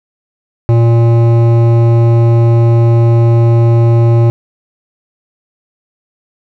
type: tone with hard clipping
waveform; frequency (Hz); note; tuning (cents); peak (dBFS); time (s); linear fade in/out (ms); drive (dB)
sine; 116.54; A#2; 0; -7; 0.69-4.3; 0; 13
effects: none